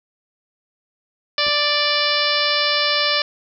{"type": "harmonic tone", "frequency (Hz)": 587.3, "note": "D5", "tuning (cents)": 0, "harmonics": [1, 2, 3, 4, 5, 6, 7, 8, 9], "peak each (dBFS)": [-25, -25, -25, -25, -25, -25, -25, -25, -25], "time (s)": [1.38, 3.22], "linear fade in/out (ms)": 2}
{"type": "clicks", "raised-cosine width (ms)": 2, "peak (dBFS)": -24, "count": 2, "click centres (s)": [1.467, 1.482]}
{"effects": []}